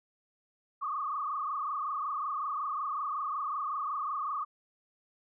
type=tone with frequency modulation; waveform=sine; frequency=1170 Hz; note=D6; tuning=7 cents flat; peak=-31 dBFS; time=0.81-4.45 s; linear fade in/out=20 ms; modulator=25.4 Hz; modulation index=3.2; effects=none